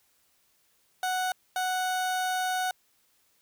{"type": "tone bursts at uneven times", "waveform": "30% pulse", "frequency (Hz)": 740, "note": "F#5", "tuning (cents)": 0, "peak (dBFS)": -24, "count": 2, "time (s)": [[1.03, 1.32], [1.56, 2.71]], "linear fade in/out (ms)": 2, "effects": ["white hiss -68 dBFS RMS until 3.41 s"]}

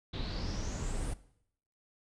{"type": "noise with low-pass filter sweep", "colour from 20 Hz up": "brown", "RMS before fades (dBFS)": -36, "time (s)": [0.13, 1.14], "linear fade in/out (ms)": 10, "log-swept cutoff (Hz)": [3700, 9800], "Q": 6.8, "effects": ["noise-tail reverb RT60 0.7 s tail -18 dB re dry"]}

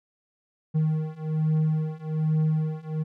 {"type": "beating tone pair", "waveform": "triangle", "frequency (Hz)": [155.56, 156.76], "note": ["D#3", "D#3"], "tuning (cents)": [0, 13], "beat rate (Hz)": 1.2, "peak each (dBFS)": [-24, -23], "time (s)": [0.74, 3.04], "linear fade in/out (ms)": 20, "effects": []}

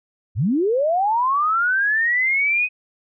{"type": "linear sweep", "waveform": "sine", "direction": "up", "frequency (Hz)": [76.9, 2525], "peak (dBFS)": -16, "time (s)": [0.35, 2.69], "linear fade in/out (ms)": 50, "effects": []}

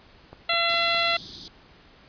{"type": "click train", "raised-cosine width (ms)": 1, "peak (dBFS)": -27, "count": 4, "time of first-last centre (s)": [0.33, 0.947], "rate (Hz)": 4.86}
{"type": "harmonic tone", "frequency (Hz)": 678, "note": "E5", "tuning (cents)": 49, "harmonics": [1, 2, 3, 4, 5, 6], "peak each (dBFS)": [-28, -28, -28, -28, -28, -28], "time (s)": [0.49, 1.17], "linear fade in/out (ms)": 5}
{"type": "band-stop noise", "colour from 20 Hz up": "white", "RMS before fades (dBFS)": -33, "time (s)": [0.69, 1.48], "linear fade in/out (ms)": 0, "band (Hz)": [390, 3300], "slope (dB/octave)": 96}
{"effects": ["pink hiss -53 dBFS RMS until 2.08 s", "resampled to 11025 Hz"]}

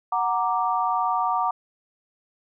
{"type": "chord", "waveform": "sine", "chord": "Gb augmented", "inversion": "none", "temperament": "equal", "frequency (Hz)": [740, 932.3, 1174.7], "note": ["Gb5", "Bb5", "D6"], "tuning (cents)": [0, 0, 0], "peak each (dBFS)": -25, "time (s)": [0.12, 1.51], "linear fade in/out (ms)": 5, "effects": []}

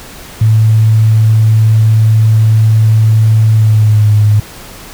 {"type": "tone with pitch glide", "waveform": "sine", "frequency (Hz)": [110, 105.28], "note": ["A2", "G#2"], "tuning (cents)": [0, 24], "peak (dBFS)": -4, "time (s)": [0.41, 4.4], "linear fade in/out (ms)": 5, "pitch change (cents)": -76, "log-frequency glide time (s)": [3.51, 4.13], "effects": ["pink hiss -31 dBFS RMS until 4.93 s"]}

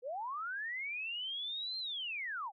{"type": "linear two-way sweep", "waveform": "sine", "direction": "up then down", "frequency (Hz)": [460.4, 4186, 732], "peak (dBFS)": -37, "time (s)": [0.02, 2.52], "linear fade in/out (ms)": 50, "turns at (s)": 1.78, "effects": []}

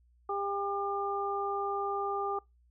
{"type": "harmonic tone", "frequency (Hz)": 400, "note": "G4", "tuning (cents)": 35, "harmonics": [1, 2, 3], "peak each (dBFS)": [-35, -35, -35], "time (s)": [0.29, 2.39], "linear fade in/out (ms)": 5, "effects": ["noise-tail reverb RT60 0.2 s tail -24 dB re dry", "added 60 Hz sine -62 dBFS peak until 2.7 s"]}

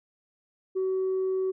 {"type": "tone", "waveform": "sine", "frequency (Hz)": 377.4, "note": "F#4", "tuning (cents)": 34, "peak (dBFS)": -23, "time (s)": [0.75, 1.52], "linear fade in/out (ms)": 20, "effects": ["tanh soft clip ceiling -22 dBFS"]}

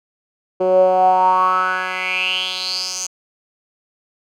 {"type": "tone with band-pass filter sweep", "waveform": "10% pulse", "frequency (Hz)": 185, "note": "F#3", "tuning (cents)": 0, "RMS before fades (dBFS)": -17, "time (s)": [0.6, 3.07], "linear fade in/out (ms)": 10, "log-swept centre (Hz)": [450, 6500], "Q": 7.1, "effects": []}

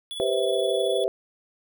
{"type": "tone with tremolo", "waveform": "square", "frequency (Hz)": 3417, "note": "G#7", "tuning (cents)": 49, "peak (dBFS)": -31, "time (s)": [0.11, 1.04], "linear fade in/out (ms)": 0, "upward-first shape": "sine", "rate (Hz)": 19, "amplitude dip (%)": 45}
{"type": "chord", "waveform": "sine", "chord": "C major seventh", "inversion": "second", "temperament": "just", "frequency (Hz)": [392.4, 490.5, 523.3, 654.1], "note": ["G4", "B4", "C5", "E5"], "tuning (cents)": [2, -12, 0, -14], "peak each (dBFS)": [-26, -29, -26, -27], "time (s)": [0.2, 1.08], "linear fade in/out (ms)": 0}
{"effects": []}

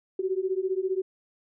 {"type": "beating tone pair", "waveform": "sine", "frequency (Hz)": [370, 385], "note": ["F#4", "G4"], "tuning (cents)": [0, -31], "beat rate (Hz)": 15, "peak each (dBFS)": -28, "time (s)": [0.19, 1.02], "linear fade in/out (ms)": 5, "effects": []}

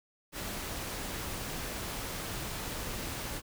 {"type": "noise", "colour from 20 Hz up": "pink", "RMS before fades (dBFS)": -38, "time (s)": [0.32, 3.42], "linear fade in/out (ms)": 50, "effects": []}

